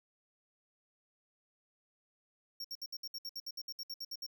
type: tone bursts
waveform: square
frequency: 5520 Hz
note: F8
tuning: 21 cents flat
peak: -40 dBFS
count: 16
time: 2.6-4.265 s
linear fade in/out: 5 ms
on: 45 ms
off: 63 ms
effects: none